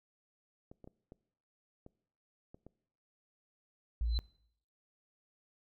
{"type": "clicks", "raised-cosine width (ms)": 2, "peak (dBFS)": -38, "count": 7, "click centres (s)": [0.715, 0.843, 0.875, 1.121, 1.864, 2.545, 2.666]}
{"type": "tone", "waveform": "sine", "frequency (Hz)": 57.2, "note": "A#1", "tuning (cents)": -32, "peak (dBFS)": -30, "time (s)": [4.01, 4.19], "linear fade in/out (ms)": 0}
{"type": "tone with exponential growth", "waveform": "sine", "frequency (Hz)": 4046, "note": "B7", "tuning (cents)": 41, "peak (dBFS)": -35, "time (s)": [4.05, 4.18], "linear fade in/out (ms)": 5, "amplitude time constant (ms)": 28}
{"effects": ["noise-tail reverb RT60 0.7 s tail -22 dB re dry"]}